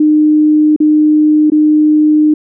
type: tone with dropouts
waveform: sine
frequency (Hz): 304.4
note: D#4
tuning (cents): -38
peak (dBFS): -5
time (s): 0-2.34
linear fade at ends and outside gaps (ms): 5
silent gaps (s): 0.763-0.802 / 1.501-1.519
effects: none